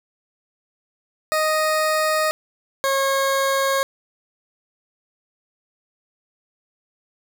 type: tone pair in turn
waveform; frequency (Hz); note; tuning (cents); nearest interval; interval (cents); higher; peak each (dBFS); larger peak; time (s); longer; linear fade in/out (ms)
20% pulse; 622.3 / 543.7; D#5 / C#5; 0 / -34; major second; 234; first; -13; neither; 1.32-2.31 / 2.84-3.83; neither; 0
effects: none